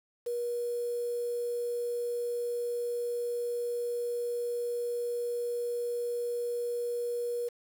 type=tone with quantisation; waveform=sine; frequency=480 Hz; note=B4; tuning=49 cents flat; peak=-30 dBFS; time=0.26-7.49 s; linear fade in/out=10 ms; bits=8; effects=none